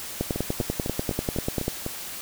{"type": "two click trains", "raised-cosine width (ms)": 2, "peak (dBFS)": [-11, -15], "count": [16, 7], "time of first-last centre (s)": [[0.21, 1.681], [0.36, 1.864]], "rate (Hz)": [10.2, 3.99], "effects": ["white hiss -36 dBFS RMS until 2.21 s"]}